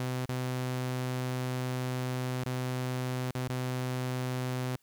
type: tone with dropouts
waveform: sawtooth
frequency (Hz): 127.2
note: C3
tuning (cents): -48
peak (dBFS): -27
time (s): 0-4.76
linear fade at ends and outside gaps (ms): 2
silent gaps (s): 0.256-0.29 / 2.439-2.46 / 3.31-3.351 / 3.479-3.495
effects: white hiss -70 dBFS RMS until 4.82 s